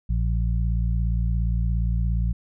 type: harmonic tone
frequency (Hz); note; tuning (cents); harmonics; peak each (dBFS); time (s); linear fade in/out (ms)
57.2; A#1; -32; 1 / 2 / 3; -21 / -27 / -31; 0.09-2.33; 10
effects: none